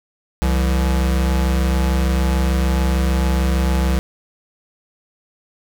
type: tone pair together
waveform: square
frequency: 65.7 / 170.4 Hz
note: C2 / F3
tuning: +8 / -42 cents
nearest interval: octave + major third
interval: 1650 cents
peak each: -16 / -24 dBFS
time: 0.42-3.99 s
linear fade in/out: 0 ms
effects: none